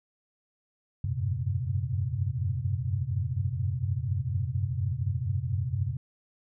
sine tone cluster, 82.4 / 93.5 / 97.7 / 118.8 / 132.4 Hz, E2 / F#2 / G2 / A#2 / C3, 0 / +19 / -5 / +33 / +21 cents, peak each -38 / -32 / -33 / -33 / -32 dBFS, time 1.04-5.97 s, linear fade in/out 5 ms, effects none

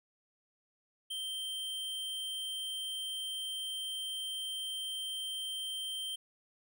square tone, 3136 Hz, G7, in tune, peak -37 dBFS, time 1.1-6.16 s, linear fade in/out 10 ms, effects none

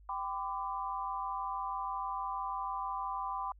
sine chord, G major, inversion none, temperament equal with one note detuned, 784 / 1008.5 / 1174.7 Hz, G5 / B5 / D6, 0 / +36 / 0 cents, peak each -40 / -37 / -40 dBFS, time 0.09-3.52 s, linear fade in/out 2 ms, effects added 50 Hz sine -55 dBFS peak until 3.59 s

